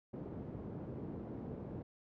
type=band-pass noise; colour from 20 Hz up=pink; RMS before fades=-45 dBFS; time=0.13-1.83 s; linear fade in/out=10 ms; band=120 to 390 Hz; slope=12 dB/octave; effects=none